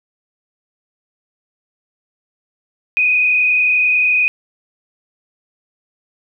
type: tone with frequency modulation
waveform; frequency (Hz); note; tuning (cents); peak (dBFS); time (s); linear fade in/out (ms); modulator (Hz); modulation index
sine; 2489; D#7; 0; -11; 2.97-4.28; 0; 31.3; 1.5
effects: none